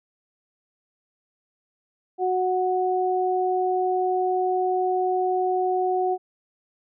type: tone pair together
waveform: sine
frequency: 368.9 / 737.2 Hz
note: F#4 / F#5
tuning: -5 / -7 cents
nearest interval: octave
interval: 1198 cents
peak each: -23 dBFS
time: 2.18-6.18 s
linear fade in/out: 50 ms
effects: none